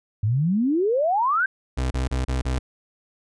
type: exponential sweep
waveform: sine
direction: up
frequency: 98.6 to 1606 Hz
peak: -18 dBFS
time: 0.23-1.46 s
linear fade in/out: 5 ms
type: tone bursts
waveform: 35% pulse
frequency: 64.3 Hz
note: C2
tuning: 30 cents flat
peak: -20 dBFS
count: 5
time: 1.77-2.59 s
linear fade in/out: 10 ms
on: 140 ms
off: 30 ms
effects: resampled to 22050 Hz